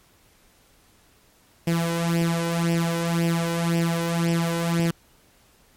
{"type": "tone with flanger", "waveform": "sawtooth", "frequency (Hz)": 168.1, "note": "E3", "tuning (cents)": 34, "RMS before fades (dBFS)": -23, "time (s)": [1.67, 4.91], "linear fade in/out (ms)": 5, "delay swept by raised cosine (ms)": [0.37, 2.07], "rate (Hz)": 1.9, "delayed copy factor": 0.7, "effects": ["pink hiss -58 dBFS RMS until 5.76 s", "MP3 64 kbps"]}